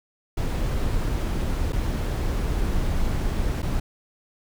brown noise with dropouts, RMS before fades -24 dBFS, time 0.37-3.8 s, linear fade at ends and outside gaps 5 ms, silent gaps 1.724-1.729 / 3.621-3.627 s, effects none

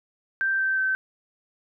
sine tone with pitch steps, 1568 / 1554.5 / 1541.1 Hz, G6 / G6 / G6, 0 / -15 / -30 cents, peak -21 dBFS, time 0.41-0.95 s, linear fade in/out 0 ms, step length 180 ms, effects none

